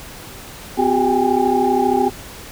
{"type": "tone cluster", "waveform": "sine", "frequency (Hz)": [255.7, 367.3, 402, 790, 823], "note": ["C4", "F#4", "G4", "G5", "G#5"], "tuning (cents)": [-40, -13, 44, 13, -16], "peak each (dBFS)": -20, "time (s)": [0.77, 2.1], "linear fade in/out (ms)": 20, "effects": ["pink hiss -36 dBFS RMS until 2.51 s"]}